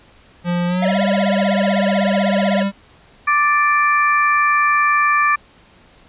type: tone with pitch glide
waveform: square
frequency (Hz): 175.3 to 197.91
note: F3 to G3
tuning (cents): +7 to +17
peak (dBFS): -17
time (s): 0.44-2.72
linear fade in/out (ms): 50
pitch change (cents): +210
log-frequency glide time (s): 0.67-0.99
type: tone with vibrato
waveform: square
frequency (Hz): 629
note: D#5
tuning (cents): +19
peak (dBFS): -18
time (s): 0.82-2.63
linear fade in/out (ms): 5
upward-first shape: triangle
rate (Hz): 16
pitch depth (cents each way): 260
type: harmonic tone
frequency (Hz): 587.3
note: D5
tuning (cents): 0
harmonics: 2 / 3 / 4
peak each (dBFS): -14 / -18 / -20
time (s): 3.27-5.36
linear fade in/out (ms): 10
effects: pink hiss -49 dBFS RMS until 6.08 s + resampled to 8000 Hz